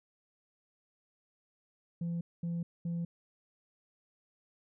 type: tone bursts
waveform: sine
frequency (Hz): 170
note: F3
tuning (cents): -46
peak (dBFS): -30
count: 3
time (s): 2.01-3.05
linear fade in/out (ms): 5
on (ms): 200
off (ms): 220
effects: tanh soft clip ceiling -31 dBFS